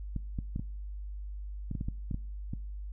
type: clicks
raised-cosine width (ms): 5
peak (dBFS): -22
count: 11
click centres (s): 0.163 / 0.388 / 0.561 / 0.595 / 1.713 / 1.752 / 1.811 / 1.885 / 2.112 / 2.144 / 2.535
effects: noise-tail reverb RT60 0.6 s tail -23 dB re dry + added 50 Hz sine -37 dBFS peak until 2.92 s